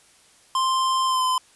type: tone with pitch glide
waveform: square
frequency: 1046.5 to 1024.4 Hz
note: C6 to C6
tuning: 0 to -37 cents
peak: -20 dBFS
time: 0.55-1.38 s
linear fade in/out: 2 ms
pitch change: -37 cents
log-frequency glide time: 1.06-1.23 s
effects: white hiss -55 dBFS RMS until 1.55 s + resampled to 24000 Hz